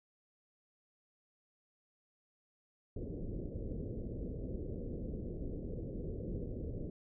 pink low-pass noise, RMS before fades -41 dBFS, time 2.96-6.9 s, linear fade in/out 5 ms, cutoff 520 Hz, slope 48 dB/octave, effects none

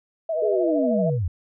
sine tone with vibrato, 637 Hz, D#5, 41 cents sharp, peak -22 dBFS, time 0.29-1.1 s, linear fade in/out 5 ms, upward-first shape sine, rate 13 Hz, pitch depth 66 cents each way
sine tone with pitch glide, 489.2 to 484.4 Hz, B4 to B4, -16 to -34 cents, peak -26 dBFS, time 0.34-1.19 s, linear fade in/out 50 ms, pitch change -18 cents, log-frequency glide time 0.56-0.97 s
sine linear sweep, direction down, 440 to 76.5 Hz, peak -21 dBFS, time 0.42-1.28 s, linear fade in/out 5 ms
effects none

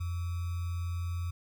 sine tone with sample-and-hold, 86.7 Hz, F2, 12 cents flat, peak -31 dBFS, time 0-1.31 s, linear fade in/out 10 ms, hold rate 1225 Hz, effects none

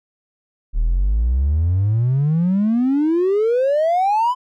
triangle exponential sweep, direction up, 36.11 to 1023 Hz, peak -11 dBFS, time 0.73-4.35 s, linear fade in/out 50 ms, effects tanh soft clip ceiling -10 dBFS

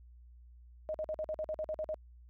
sine tone bursts, 622.3 Hz, D#5, in tune, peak -33 dBFS, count 11, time 0.89-1.943 s, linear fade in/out 0 ms, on 53 ms, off 47 ms, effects added 60 Hz sine -53 dBFS peak until 2.29 s

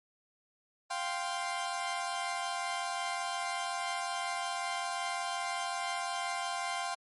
sawtooth chord, F suspended second, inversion none, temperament equal, 698.5 / 784 / 1046.5 Hz, F5 / G5 / C6, 0 / 0 / 0 cents, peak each -34 dBFS, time 0.9-6.95 s, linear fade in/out 10 ms, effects MP3 48 kbps

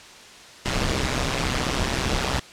pink noise with amplitude modulation, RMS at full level -20 dBFS, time 0.65-2.4 s, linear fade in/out 10 ms, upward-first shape sine, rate 131 Hz, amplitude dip 85%, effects white hiss -44 dBFS RMS until 2.52 s + low-pass 6000 Hz 12 dB/octave

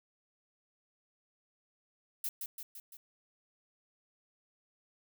violet noise with echo, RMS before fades -36 dBFS, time 2.24-2.29 s, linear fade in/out 2 ms, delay 170 ms, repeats 4, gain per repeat -4 dB, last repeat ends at 2.97 s, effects none

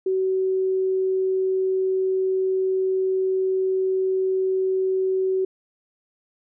sine tone, 377.8 Hz, F#4, 36 cents sharp, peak -19 dBFS, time 0.06-5.45 s, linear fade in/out 5 ms, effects none

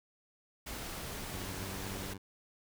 pink noise, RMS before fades -42 dBFS, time 0.66-2.14 s, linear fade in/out 10 ms
15% pulse tone with pitch glide, 93.1 to 96.61 Hz, F#2 to G2, +11 to -25 cents, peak -37 dBFS, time 1.33-2.18 s, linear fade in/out 10 ms, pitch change +64 cents, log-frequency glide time 1.45-1.65 s
effects none

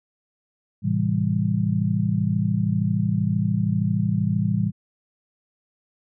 sine chord, A minor seventh, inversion none, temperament just, 110 / 132 / 165 / 198 Hz, A2 / C3 / E3 / G3, 0 / +16 / +2 / +18 cents, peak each -24 / -28 / -24 / -24 dBFS, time 0.82-4.72 s, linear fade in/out 50 ms, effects none

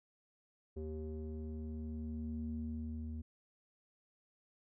square tone with low-pass filter sweep, 77.78 Hz, D#2, in tune, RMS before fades -42 dBFS, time 0.76-3.22 s, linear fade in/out 10 ms, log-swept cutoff 400 to 190 Hz, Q 4.1, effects none

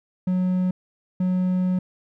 triangle tone bursts at uneven times, 183.3 Hz, F#3, 16 cents flat, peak -17 dBFS, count 2, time 0.27-0.71 / 1.2-1.79 s, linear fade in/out 5 ms, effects none

